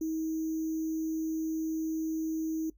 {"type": "tone with sample-and-hold", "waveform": "sine", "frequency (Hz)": 319.1, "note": "D#4", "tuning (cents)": 44, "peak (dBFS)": -29, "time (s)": [0.01, 2.7], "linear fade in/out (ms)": 5, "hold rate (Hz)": 6300, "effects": ["noise-tail reverb RT60 0.1 s tail -18 dB re dry", "added 50 Hz sine -58 dBFS peak until 2.77 s"]}